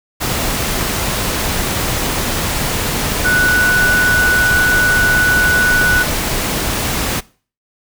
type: tone in noise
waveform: sine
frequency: 1480 Hz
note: F#6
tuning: in tune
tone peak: -11 dBFS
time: 3.24-6.04 s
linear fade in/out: 20 ms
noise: pink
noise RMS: -18 dBFS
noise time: 0.2-7.21 s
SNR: +4 dB
effects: noise-tail reverb RT60 0.4 s tail -21 dB re dry